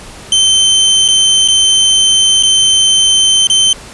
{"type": "tone with dropouts", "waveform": "sawtooth", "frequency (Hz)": 3095, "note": "G7", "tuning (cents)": -23, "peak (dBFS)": -3, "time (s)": [0.32, 3.73], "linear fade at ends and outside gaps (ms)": 2, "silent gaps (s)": [[1.08, 1.085], [1.478, 1.484], [2.427, 2.433], [3.471, 3.499]], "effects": ["pink hiss -32 dBFS RMS until 3.93 s", "resampled to 24000 Hz"]}